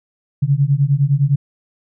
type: beating tone pair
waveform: sine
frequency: 135.6 / 145.4 Hz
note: C#3 / D3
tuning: -38 / -17 cents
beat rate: 9.8 Hz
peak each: -15 dBFS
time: 0.42-1.36 s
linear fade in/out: 10 ms
effects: none